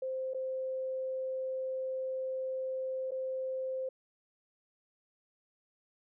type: tone with dropouts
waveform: sine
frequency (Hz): 522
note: C5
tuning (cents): -4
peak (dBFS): -33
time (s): 0.02-3.89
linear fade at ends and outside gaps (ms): 5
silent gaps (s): 0.336-0.345 / 3.109-3.117
effects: none